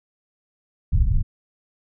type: low-pass noise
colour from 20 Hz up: pink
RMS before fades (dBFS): -18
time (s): 0.92-1.23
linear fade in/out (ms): 10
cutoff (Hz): 110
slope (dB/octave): 24
effects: none